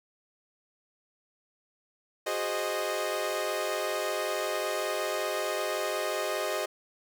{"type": "chord", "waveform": "sawtooth", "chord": "Ab dominant seventh", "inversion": "third", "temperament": "equal with one note detuned", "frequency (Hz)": [370, 415.3, 523.3, 618.7], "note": ["Gb4", "Ab4", "C5", "Eb5"], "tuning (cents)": [0, 0, 0, -10], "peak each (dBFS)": [-33, -32, -32, -28], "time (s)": [2.26, 6.66], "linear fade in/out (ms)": 10, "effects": []}